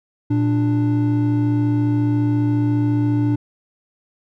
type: tone pair together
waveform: triangle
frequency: 116.38 / 294.7 Hz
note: A#2 / D4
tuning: -2 / +6 cents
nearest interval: octave + major third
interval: 1608 cents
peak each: -16 dBFS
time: 0.3-3.36 s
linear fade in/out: 10 ms
effects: none